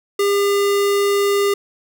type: tone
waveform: square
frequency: 402.6 Hz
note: G4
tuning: 46 cents sharp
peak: -15 dBFS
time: 0.19-1.54 s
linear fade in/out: 5 ms
effects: none